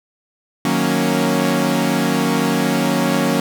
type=chord; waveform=sawtooth; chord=D# minor seventh; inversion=none; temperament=equal with one note detuned; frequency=155.11 / 185 / 233.1 / 277.2 Hz; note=D#3 / F#3 / A#3 / C#4; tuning=-5 / 0 / 0 / 0 cents; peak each=-20 / -17 / -16 / -16 dBFS; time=0.65-3.4 s; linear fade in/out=2 ms; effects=none